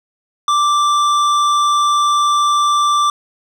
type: tone with hard clipping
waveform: triangle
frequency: 1174.7 Hz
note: D6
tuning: in tune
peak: -13 dBFS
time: 0.48-3.1 s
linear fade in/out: 2 ms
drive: 15 dB
effects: none